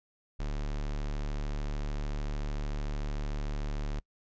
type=tone; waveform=square; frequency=36.71 Hz; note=D1; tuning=in tune; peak=-32 dBFS; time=0.39-4 s; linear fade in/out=10 ms; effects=noise-tail reverb RT60 0.1 s tail -26 dB re dry + resampled to 16000 Hz